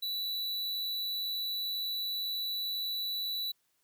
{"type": "tone", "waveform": "square", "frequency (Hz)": 3951, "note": "B7", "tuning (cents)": 0, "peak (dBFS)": -33, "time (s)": [0.02, 3.52], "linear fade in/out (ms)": 10, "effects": ["white hiss -75 dBFS RMS until 3.83 s"]}